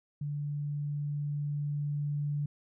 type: tone with level ramp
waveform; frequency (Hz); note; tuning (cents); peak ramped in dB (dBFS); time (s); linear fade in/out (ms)
sine; 145.9; D3; -11; -32 to -29; 0.21-2.46; 5
effects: none